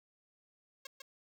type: tone with echo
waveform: 5% pulse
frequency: 542 Hz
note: C#5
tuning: 39 cents flat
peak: -32 dBFS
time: 0.85-0.87 s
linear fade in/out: 5 ms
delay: 150 ms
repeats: 1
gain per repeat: -3 dB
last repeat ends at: 1.02 s
effects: none